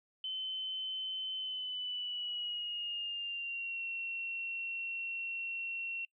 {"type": "tone with pitch glide", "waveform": "sine", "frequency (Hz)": [3059, 2725], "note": ["G7", "F7"], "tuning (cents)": [-43, -43], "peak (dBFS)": -36, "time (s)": [0.24, 6.05], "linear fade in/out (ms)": 2, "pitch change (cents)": -200, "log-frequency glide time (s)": [1.36, 3.83], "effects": ["noise-tail reverb RT60 0.1 s tail -24 dB re dry"]}